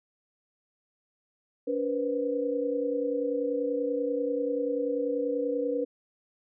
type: tone cluster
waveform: sine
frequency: 285 / 483.7 / 514 Hz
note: C#4 / B4 / C5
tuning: +48 / -36 / -31 cents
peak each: -32 / -28 / -34 dBFS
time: 1.67-5.85 s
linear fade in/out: 10 ms
effects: none